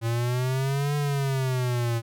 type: exponential two-way sweep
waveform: square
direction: up then down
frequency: 113.6 to 146.83 to 114.5 Hz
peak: -24 dBFS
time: 0.01-2.02 s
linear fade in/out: 50 ms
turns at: 0.96 s
effects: none